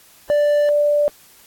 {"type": "tone pair in turn", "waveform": ["triangle", "sine"], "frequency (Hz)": [587.3, 587.3], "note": ["D5", "D5"], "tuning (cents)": [0, 0], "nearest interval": "unison", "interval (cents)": 0, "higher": "neither", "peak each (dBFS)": [-11, -13], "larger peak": "first", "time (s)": [[0.3, 0.69], [0.69, 1.08]], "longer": "neither", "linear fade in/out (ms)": 0, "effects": ["white hiss -49 dBFS RMS until 1.46 s", "AAC 64 kbps"]}